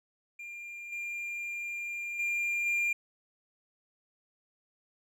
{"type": "tone with level steps", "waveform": "triangle", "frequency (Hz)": 2396, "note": "D7", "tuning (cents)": 34, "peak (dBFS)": [-39, -33, -27, -25], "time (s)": [0.39, 2.93], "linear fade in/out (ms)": 5, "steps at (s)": [0.92, 2.19, 2.66], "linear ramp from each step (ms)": 5, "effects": []}